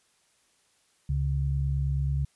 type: tone pair together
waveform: sine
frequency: 69.3 / 138.6 Hz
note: C#2 / C#3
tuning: 0 / 0 cents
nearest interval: octave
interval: 1200 cents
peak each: -27 dBFS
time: 1.09-2.25 s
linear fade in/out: 5 ms
effects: white hiss -67 dBFS RMS until 2.35 s + resampled to 24000 Hz